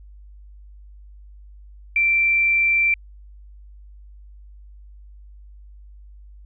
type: tone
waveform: sine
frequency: 2349 Hz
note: D7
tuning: in tune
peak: -15 dBFS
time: 1.96-2.94 s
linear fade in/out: 2 ms
effects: added 50 Hz sine -41 dBFS peak until 6.45 s